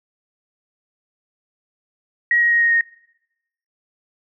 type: tone with pitch steps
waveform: sine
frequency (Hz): 1900 / 1889.1 / 1878.2 / 1867.4 / 1856.6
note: A#6 / A#6 / A#6 / A#6 / A#6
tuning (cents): +33 / +23 / +13 / +3 / -7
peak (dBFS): -13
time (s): 2.31-2.81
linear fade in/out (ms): 2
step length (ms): 100
effects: noise-tail reverb RT60 0.9 s tail -25 dB re dry